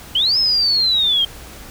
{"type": "linear two-way sweep", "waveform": "sine", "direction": "up then down", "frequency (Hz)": [2938, 5250, 3154], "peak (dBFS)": -13, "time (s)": [0.15, 1.25], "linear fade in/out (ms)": 5, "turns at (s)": 0.38, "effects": ["added 60 Hz sine -43 dBFS peak until 1.7 s", "pink hiss -38 dBFS RMS until 1.7 s"]}